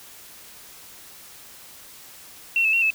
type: tone with pitch steps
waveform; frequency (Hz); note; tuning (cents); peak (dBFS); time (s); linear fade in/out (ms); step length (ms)
sine; 2718 / 2607 / 2730 / 2609; F7 / E7 / F7 / E7; -48 / -20 / -40 / -18; -17; 2.56-2.904; 2; 86
effects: white hiss -45 dBFS RMS until 2.94 s